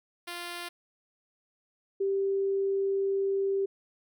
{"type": "tone pair in turn", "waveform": ["5% pulse", "sine"], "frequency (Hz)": [348.2, 391.8], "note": ["F4", "G4"], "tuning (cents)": [-5, -1], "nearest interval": "major second", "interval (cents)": 204, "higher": "second", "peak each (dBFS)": [-25, -25], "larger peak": "neither", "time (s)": [[0.27, 0.69], [2, 3.66]], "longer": "second", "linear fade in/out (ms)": 10, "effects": []}